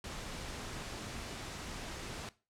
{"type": "noise", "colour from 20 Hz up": "pink", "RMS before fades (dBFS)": -43, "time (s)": [0.04, 2.29], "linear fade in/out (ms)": 2, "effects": ["noise-tail reverb RT60 0.3 s tail -18 dB re dry", "low-pass 8000 Hz 12 dB/octave"]}